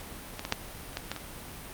clicks, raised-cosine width 0.2 ms, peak -18 / -16 / -7 / -28 / -15 / -14 / -20 dBFS, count 7, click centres 0.394 / 0.451 / 0.524 / 0.932 / 0.971 / 1.116 / 1.163 s, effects pink hiss -43 dBFS RMS until 1.73 s + Opus 48 kbps

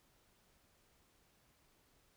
silence, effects pink hiss -72 dBFS RMS until 2.16 s

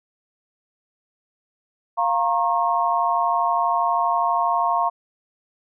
sine chord, Bb minor, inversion second, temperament equal with one note detuned, 698.5 / 932.3 / 1084.7 Hz, F5 / Bb5 / Db6, 0 / 0 / -38 cents, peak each -22 dBFS, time 1.97-4.9 s, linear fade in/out 20 ms, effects none

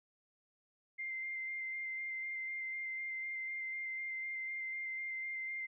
sine tone with vibrato, 2093 Hz, C7, in tune, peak -38 dBFS, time 0.98-5.67 s, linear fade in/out 20 ms, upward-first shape square, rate 4 Hz, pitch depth 11 cents each way, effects none

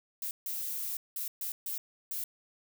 violet noise bursts at uneven times, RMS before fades -36 dBFS, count 6, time 0.22-0.31 / 0.46-0.97 / 1.16-1.28 / 1.41-1.52 / 1.66-1.78 / 2.11-2.24 s, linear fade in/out 2 ms, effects none

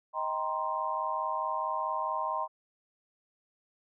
sine chord, C minor seventh, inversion first, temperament just, 627.9 / 784.9 / 941.9 / 1046.5 Hz, Eb5 / G5 / Bb5 / C6, +16 / +2 / +18 / 0 cents, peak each -37 / -38 / -34 / -33 dBFS, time 0.13-2.48 s, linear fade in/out 50 ms, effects none

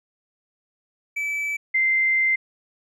triangle / sine tone pair in turn, 2307 / 2083 Hz, D7 / C7, -31 / -8 cents, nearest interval major second, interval 177 cents, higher first, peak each -22 / -17 dBFS, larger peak second, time 1.16-1.57 / 1.74-2.36 s, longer second, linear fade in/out 10 ms, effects none

